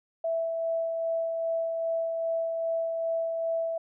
sine tone with tremolo, 659.3 Hz, E5, in tune, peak -25 dBFS, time 0.24-3.78 s, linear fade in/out 5 ms, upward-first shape sine, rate 2.5 Hz, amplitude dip 30%, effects none

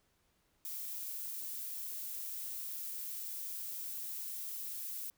violet noise, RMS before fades -42 dBFS, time 0.65-5.1 s, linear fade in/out 0 ms, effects pink hiss -75 dBFS RMS until 5.17 s

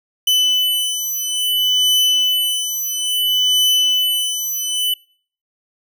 40% pulse beating tone pair, 3000 / 3000.59 Hz, F#7 / F#7, +23 / +24 cents, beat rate 0.59 Hz, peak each -17 dBFS, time 0.27-4.94 s, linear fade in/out 5 ms, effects noise-tail reverb RT60 0.5 s tail -25 dB re dry

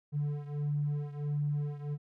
triangle beating tone pair, 145.8 / 147.3 Hz, D3 / D3, -12 / +6 cents, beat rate 1.5 Hz, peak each -29 / -32 dBFS, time 0.12-1.98 s, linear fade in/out 50 ms, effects tanh soft clip ceiling -26 dBFS

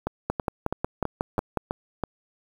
two click trains, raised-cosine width 1 ms, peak -10 / -12 dBFS, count 8 / 7, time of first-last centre 0.3-1.573 / 0.07-2.037 s, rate 5.5 / 3.05 Hz, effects 7-bit

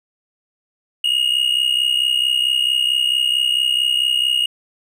triangle tone with amplitude modulation, 2867 Hz, F7, 45 cents sharp, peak -10 dBFS, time 1.04-4.46 s, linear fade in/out 5 ms, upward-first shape sine, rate 64.5 Hz, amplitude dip 75%, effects none

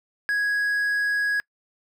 triangle tone, 1661.2 Hz, G#6, in tune, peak -19 dBFS, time 0.29-1.4 s, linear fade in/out 0 ms, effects noise-tail reverb RT60 0.1 s tail -26 dB re dry

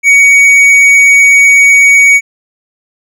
sine tone with tanh clipping, 2246 Hz, C#7, 22 cents sharp, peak -3 dBFS, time 0.03-2.21 s, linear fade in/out 50 ms, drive 8 dB, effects none

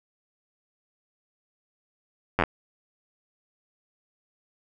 slowing click train, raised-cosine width 0.5 ms, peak -6 dBFS, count 5, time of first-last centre 2.39-2.437 s, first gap 10 ms, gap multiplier 1.11, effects none

